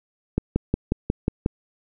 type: click train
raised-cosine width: 3 ms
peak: -7 dBFS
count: 7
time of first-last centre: 0.38-1.461 s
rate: 5.55 Hz
effects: none